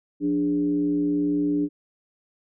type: tone with frequency modulation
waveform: sine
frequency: 293.7 Hz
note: D4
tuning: in tune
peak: -20 dBFS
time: 0.2-1.69 s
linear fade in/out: 50 ms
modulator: 118 Hz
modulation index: 0.5
effects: none